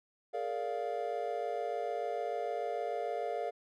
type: chord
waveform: triangle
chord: Bb dominant seventh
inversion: third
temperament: just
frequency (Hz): 419.5 / 466.2 / 582.7 / 699.2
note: Ab4 / Bb4 / D5 / F5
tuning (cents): +17 / 0 / -14 / +2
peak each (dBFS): -39 / -37 / -38 / -35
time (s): 0.33-3.51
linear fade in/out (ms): 20
effects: none